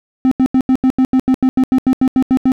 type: tone bursts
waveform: triangle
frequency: 259.9 Hz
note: C4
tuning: 11 cents flat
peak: -6 dBFS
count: 16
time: 0.25-2.519 s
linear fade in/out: 0 ms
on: 64 ms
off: 83 ms
effects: none